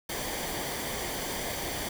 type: noise with comb filter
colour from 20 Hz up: pink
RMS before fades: -34 dBFS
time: 0.09-1.89 s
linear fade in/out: 5 ms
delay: 0.75 ms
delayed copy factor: -0.55
effects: none